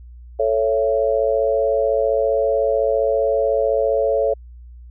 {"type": "chord", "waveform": "sine", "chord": "A major", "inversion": "none", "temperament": "equal with one note detuned", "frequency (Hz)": [440, 554.4, 670], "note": ["A4", "C#5", "E5"], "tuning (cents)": [0, 0, 28], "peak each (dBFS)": [-20, -18, -22], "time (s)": [0.39, 4.34], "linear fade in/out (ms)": 10, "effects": ["added 60 Hz sine -37 dBFS peak until 4.9 s"]}